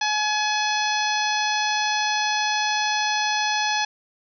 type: harmonic tone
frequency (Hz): 847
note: G#5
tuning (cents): +34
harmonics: 1 / 2 / 3 / 4 / 5 / 6 / 7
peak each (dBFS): -24 / -27 / -29 / -30 / -31 / -32 / -32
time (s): 0.01-3.85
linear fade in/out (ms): 5
effects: none